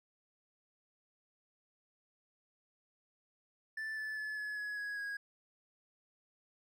triangle tone with pitch steps, 1760 / 1740.8 / 1721.8 / 1703 / 1684.4 / 1666 / 1647.8 Hz, A6 / A6 / A6 / G#6 / G#6 / G#6 / G#6, 0 / -19 / -38 / +43 / +24 / +5 / -14 cents, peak -36 dBFS, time 3.77-5.17 s, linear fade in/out 5 ms, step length 200 ms, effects none

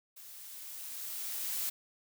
blue noise with level ramp, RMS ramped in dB -51 to -34 dBFS, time 0.16-1.7 s, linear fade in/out 10 ms, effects none

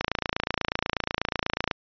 click train, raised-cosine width 0.3 ms, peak -8 dBFS, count 49, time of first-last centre 0.01-1.712 s, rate 28.2 Hz, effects resampled to 11025 Hz

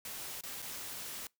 white noise with dropouts, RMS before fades -43 dBFS, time 0.05-1.27 s, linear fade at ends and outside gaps 2 ms, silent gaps 0.41-0.435 / 0.62-0.624 s, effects noise-tail reverb RT60 0.2 s tail -25 dB re dry

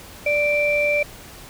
sine tone pair together, 587.3 / 2349 Hz, D5 / D7, 0 / 0 cents, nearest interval 2 octaves, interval 2400 cents, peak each -19 dBFS, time 0.26-1.03 s, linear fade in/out 5 ms, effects tanh soft clip ceiling -9 dBFS + pink hiss -41 dBFS RMS until 1.49 s

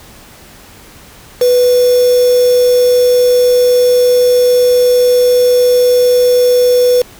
sine tone with quantisation, 493.9 Hz, B4, in tune, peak -6 dBFS, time 1.41-7.02 s, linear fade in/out 5 ms, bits 3, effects pink hiss -38 dBFS RMS until 7.19 s

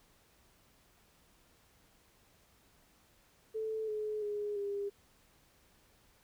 sine tone with pitch steps, 438.8 / 426.6 / 414.7 / 403.1 Hz, A4 / G#4 / G#4 / G4, -5 / +46 / -3 / +48 cents, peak -34 dBFS, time 3.54-4.9 s, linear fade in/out 20 ms, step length 340 ms, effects pink hiss -67 dBFS RMS until 6.23 s

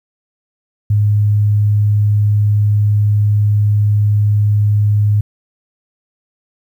sine tone, 104.2 Hz, G#2, 6 cents sharp, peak -9 dBFS, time 0.9-5.21 s, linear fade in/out 5 ms, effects 8-bit

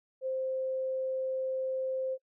sine tone, 523.3 Hz, C5, in tune, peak -30 dBFS, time 0.21-2.18 s, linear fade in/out 50 ms, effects noise-tail reverb RT60 0.1 s tail -24 dB re dry

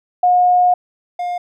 sine / triangle tone pair in turn, 720 / 709.7 Hz, F#5 / F5, -47 / +28 cents, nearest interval unison, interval 25 cents, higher first, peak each -9 / -17 dBFS, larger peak first, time 0.23-0.74 / 1.19-1.38 s, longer first, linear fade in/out 5 ms, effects none

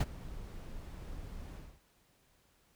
brown noise with ADSR envelope, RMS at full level -23 dBFS, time 0-1.81 s, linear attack 7 ms, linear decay 37 ms, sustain -22 dB, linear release 260 ms, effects pink hiss -70 dBFS RMS until 2.75 s

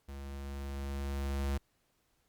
square tone with level ramp, 69.3 Hz, C#2, in tune, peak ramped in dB -43 to -31 dBFS, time 0.08-1.58 s, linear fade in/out 10 ms, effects pink hiss -75 dBFS RMS until 2.28 s + Opus 48 kbps

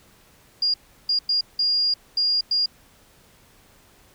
sine tone bursts at uneven times, 4830 Hz, D8, 48 cents sharp, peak -18 dBFS, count 6, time 0.62-0.74 / 1.09-1.19 / 1.29-1.41 / 1.59-1.94 / 2.17-2.41 / 2.51-2.66 s, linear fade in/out 5 ms, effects pink hiss -55 dBFS RMS until 4.14 s

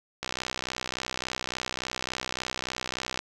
click train, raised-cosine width 0.2 ms, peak -13 dBFS, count 189, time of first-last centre 0.23-3.191 s, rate 63.5 Hz, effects none

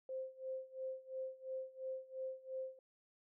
sine tone with tremolo, 523.3 Hz, C5, in tune, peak -39 dBFS, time 0.09-2.79 s, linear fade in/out 2 ms, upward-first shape sine, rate 2.9 Hz, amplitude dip 90%, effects none

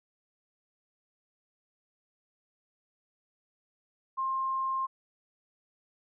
sine tone, 1060 Hz, C6, 22 cents sharp, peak -28 dBFS, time 4.17-4.87 s, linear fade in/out 20 ms, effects none

